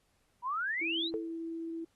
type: exponential sweep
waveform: sine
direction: up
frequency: 940 to 4186 Hz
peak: -31 dBFS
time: 0.42-1.11 s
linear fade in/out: 50 ms
type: tone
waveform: sine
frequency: 329.6 Hz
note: E4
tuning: in tune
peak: -36 dBFS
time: 0.81-1.85 s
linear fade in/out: 10 ms
type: tone with exponential decay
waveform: sine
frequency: 440 Hz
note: A4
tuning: in tune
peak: -29 dBFS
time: 1.14-1.36 s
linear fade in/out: 0 ms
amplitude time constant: 46 ms
effects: pink hiss -74 dBFS RMS until 1.95 s + AAC 32 kbps